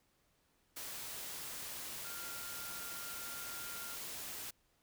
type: tone in noise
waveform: sine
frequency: 1396.9 Hz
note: F6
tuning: in tune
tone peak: -50 dBFS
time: 2.04-3.96 s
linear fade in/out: 10 ms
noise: white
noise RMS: -45 dBFS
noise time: 0.76-4.51 s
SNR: -8 dB
effects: pink hiss -75 dBFS RMS until 4.82 s